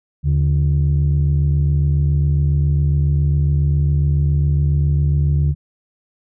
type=tone pair together; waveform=sine; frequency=77.33 / 144.6 Hz; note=D#2 / D3; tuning=-10 / -27 cents; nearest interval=major seventh; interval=1083 cents; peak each=-14 dBFS; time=0.23-5.55 s; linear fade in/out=50 ms; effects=tanh soft clip ceiling -9 dBFS